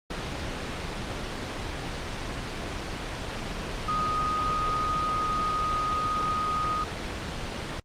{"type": "tone in noise", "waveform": "sine", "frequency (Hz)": 1244.5, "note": "D#6", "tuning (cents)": 0, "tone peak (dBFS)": -25, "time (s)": [3.88, 6.84], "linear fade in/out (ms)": 5, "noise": "pink", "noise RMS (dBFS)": -32, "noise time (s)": [0.1, 7.8], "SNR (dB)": 4, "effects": ["low-pass 5000 Hz 12 dB/octave", "Opus 32 kbps"]}